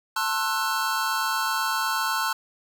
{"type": "chord", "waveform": "square", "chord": "F# half-diminished seventh", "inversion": "first", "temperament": "just", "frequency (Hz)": [888, 1065.6, 1332, 1480], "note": ["A5", "C6", "E6", "F#6"], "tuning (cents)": [16, 31, 18, 0], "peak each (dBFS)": -30, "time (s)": [0.16, 2.33], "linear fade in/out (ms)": 5, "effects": ["8-bit"]}